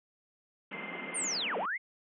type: band-pass noise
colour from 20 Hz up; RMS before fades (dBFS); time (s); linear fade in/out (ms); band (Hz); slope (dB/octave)
pink; -43; 0.71-1.66; 5; 170 to 3100; 96
type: tone with tremolo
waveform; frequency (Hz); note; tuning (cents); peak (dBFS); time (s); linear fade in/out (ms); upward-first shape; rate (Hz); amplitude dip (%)
sine; 2090; C7; -2; -37; 0.73-1.34; 0; triangle; 20; 90
type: linear two-way sweep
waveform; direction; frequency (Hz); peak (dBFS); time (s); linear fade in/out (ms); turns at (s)
sine; down then up; 9397 to 402.9 to 2222; -31; 1.14-1.78; 20; 1.57
effects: none